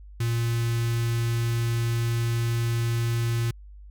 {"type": "tone with notch filter", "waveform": "square", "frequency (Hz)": 116.54, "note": "A#2", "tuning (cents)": 0, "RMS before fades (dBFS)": -25, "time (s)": [0.2, 3.51], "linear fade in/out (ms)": 5, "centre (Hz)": 640, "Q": 0.55, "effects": ["added 50 Hz sine -42 dBFS peak until 3.9 s"]}